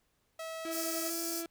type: tone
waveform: sawtooth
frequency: 648 Hz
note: E5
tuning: 30 cents flat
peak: -35 dBFS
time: 0.39-1.1 s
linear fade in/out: 5 ms
type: tone with pitch glide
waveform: 35% pulse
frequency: 329.6 to 334 Hz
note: E4 to E4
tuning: 0 to +23 cents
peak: -36 dBFS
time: 0.65-1.46 s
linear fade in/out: 2 ms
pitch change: +23 cents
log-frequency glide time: 1.03-1.13 s
type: high-pass noise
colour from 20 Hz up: pink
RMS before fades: -38 dBFS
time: 0.7-1.44 s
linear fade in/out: 50 ms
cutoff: 4500 Hz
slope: 96 dB/octave
effects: pink hiss -75 dBFS RMS until 1.5 s